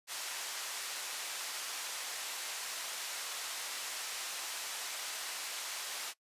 white band-pass noise, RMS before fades -41 dBFS, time 0.07-6.14 s, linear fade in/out 50 ms, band 660 to 8000 Hz, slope 12 dB/octave, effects noise-tail reverb RT60 0.1 s tail -20 dB re dry + resampled to 32000 Hz

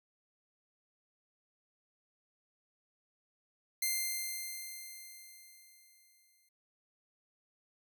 5% pulse tone with exponential decay, 2093 Hz, C7, in tune, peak -20 dBFS, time 3.82-6.49 s, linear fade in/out 5 ms, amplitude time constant 580 ms, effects none

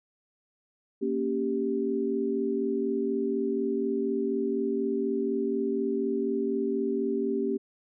sine chord, G diminished, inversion first, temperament equal, 233.1 / 277.2 / 392 Hz, Bb3 / Db4 / G4, 0 / 0 / 0 cents, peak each -31 / -31 / -28 dBFS, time 1.01-7.58 s, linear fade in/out 20 ms, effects none

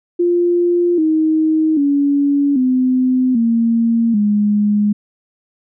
sine tone with pitch steps, 349.2 / 314.7 / 283.6 / 255.6 / 230.4 / 207.6 Hz, F4 / D#4 / C#4 / C4 / A#3 / G#3, 0 / +20 / +40 / -40 / -20 / 0 cents, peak -11 dBFS, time 0.19-4.93 s, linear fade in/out 10 ms, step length 790 ms, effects none

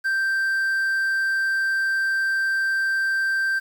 triangle tone with quantisation, 1568 Hz, G6, in tune, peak -18 dBFS, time 0.04-3.6 s, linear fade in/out 20 ms, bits 8, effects none

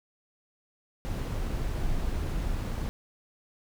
brown noise, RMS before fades -30 dBFS, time 1.05-2.89 s, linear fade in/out 0 ms, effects none

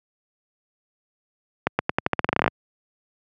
accelerating click train, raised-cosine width 0.5 ms, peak -3 dBFS, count 16, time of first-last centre 1.67-2.479 s, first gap 120 ms, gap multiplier 0.87, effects high-pass 100 Hz 12 dB/octave

